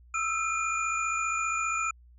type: tone cluster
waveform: sine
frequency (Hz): 1277 / 1332 / 2431 / 7000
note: D#6 / E6 / D#7 / A8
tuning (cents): +45 / +18 / -41 / -10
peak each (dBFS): -36 / -30 / -31 / -37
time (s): 0.14-1.91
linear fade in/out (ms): 5
effects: added 60 Hz sine -52 dBFS peak until 2.18 s